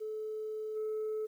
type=tone with level steps; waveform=sine; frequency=432.6 Hz; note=A4; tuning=29 cents flat; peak=-35 / -31 dBFS; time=0-1.27 s; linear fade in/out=20 ms; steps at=0.75 s; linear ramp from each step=20 ms; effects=tanh soft clip ceiling -31 dBFS + 11-bit